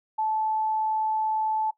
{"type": "tone", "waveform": "sine", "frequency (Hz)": 871, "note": "A5", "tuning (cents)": -18, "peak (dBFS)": -23, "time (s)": [0.18, 1.71], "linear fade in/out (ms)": 10, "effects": ["noise-tail reverb RT60 0.1 s tail -18 dB re dry"]}